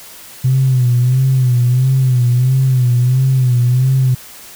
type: tone with vibrato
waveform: sine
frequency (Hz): 127.2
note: C3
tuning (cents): -48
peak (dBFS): -8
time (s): 0.44-4.15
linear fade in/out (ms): 10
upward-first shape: sine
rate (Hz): 1.5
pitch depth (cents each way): 77
effects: tanh soft clip ceiling -4 dBFS + white hiss -36 dBFS RMS until 4.55 s